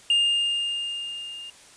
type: tone with level ramp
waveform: triangle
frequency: 2816 Hz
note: F7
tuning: 14 cents sharp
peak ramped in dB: -15 to -35 dBFS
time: 0.1-1.5 s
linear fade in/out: 2 ms
effects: white hiss -50 dBFS RMS until 1.76 s + resampled to 22050 Hz